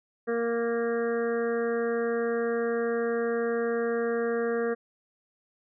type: harmonic tone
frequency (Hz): 233.1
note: A#3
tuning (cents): 0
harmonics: 1 / 2 / 3 / 5 / 6 / 7 / 8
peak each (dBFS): -33 / -26 / -39 / -40 / -42 / -39 / -43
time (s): 0.27-4.75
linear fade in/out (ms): 20
effects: none